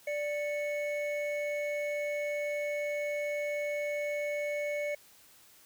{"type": "tone pair together", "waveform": "triangle", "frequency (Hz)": [587.3, 2211], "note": ["D5", "C#7"], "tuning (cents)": [0, -5], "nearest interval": "octave + major seventh", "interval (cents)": 2295, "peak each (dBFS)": [-30, -36], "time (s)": [0.07, 4.95], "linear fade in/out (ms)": 5, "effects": ["white hiss -59 dBFS RMS until 5.65 s"]}